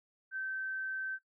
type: tone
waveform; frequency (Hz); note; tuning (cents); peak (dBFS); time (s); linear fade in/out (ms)
sine; 1546; G6; -24; -35; 0.31-1.19; 50
effects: noise-tail reverb RT60 0.1 s tail -17 dB re dry